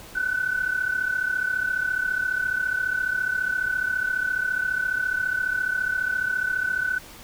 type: tone pair together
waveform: sine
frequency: 1480 / 1514.6 Hz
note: F#6 / F#6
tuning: 0 / +40 cents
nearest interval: unison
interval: 40 cents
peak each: -27 / -24 dBFS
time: 0.15-6.99 s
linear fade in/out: 10 ms
effects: pink hiss -44 dBFS RMS until 7.23 s